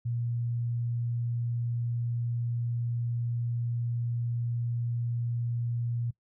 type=tone; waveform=sine; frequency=118.7 Hz; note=A#2; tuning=32 cents sharp; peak=-28 dBFS; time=0.05-6.11 s; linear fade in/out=10 ms; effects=noise-tail reverb RT60 0.1 s tail -21 dB re dry